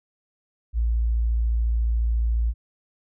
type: tone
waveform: sine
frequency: 57.1 Hz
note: A#1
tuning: 35 cents flat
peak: -19 dBFS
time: 0.73-2.54 s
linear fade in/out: 50 ms
effects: none